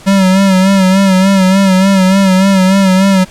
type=tone with vibrato; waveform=square; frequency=191.2 Hz; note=G3; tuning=43 cents flat; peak=-6 dBFS; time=0.06-3.25 s; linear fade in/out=20 ms; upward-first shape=sine; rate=3.4 Hz; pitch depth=54 cents each way; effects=pink hiss -36 dBFS RMS until 3.3 s + low-pass 10000 Hz 12 dB/octave